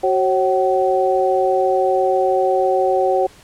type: tone cluster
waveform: sine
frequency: 375.1 / 543 / 757 Hz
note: F#4 / C#5 / F#5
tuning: +24 / -36 / +39 cents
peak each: -18 dBFS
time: 0.03-3.27 s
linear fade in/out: 10 ms
effects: pink hiss -46 dBFS RMS until 3.43 s + low-pass 11000 Hz 12 dB/octave